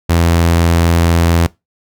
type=tone; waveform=sawtooth; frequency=84.3 Hz; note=E2; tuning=39 cents sharp; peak=-5 dBFS; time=0.09-1.47 s; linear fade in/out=10 ms; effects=noise-tail reverb RT60 0.2 s tail -21 dB re dry